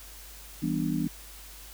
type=chord; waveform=sine; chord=E minor seventh; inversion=none; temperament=just; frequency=164.81 / 197.78 / 247.2 / 296.7 Hz; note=E3 / G3 / B3 / D4; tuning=0 / +16 / +2 / +18 cents; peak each=-31 / -33 / -31 / -31 dBFS; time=0.62-1.08 s; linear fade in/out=10 ms; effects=added 50 Hz sine -48 dBFS peak until 1.73 s + white hiss -48 dBFS RMS until 1.73 s